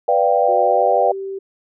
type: chord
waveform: sine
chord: G dominant seventh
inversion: first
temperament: equal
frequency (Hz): 493.9 / 587.3 / 698.5 / 784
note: B4 / D5 / F5 / G5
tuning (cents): 0 / 0 / 0 / 0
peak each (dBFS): -18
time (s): 0.08-1.12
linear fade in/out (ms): 5
type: tone with pitch glide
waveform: sine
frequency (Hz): 370 to 388.6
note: F#4 to G4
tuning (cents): 0 to -15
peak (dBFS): -24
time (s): 0.48-1.39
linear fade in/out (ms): 10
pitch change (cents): +85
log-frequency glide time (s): 0.62-0.93
effects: none